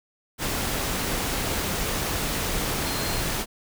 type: tone in noise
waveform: sine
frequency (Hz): 4186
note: C8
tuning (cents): 0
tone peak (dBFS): -36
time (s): 2.82-3.23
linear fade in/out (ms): 50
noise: pink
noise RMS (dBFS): -27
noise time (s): 0.38-3.46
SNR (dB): -12
effects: none